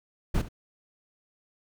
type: noise with echo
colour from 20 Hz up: brown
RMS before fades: -24 dBFS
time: 0.34-0.42 s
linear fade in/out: 10 ms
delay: 68 ms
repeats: 1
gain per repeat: -15 dB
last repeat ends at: 0.488 s
effects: none